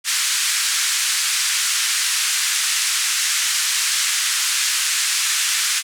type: band-pass noise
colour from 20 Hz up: white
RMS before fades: -20 dBFS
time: 0.04-5.83 s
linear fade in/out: 50 ms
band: 1400 to 9100 Hz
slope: 24 dB/octave
effects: none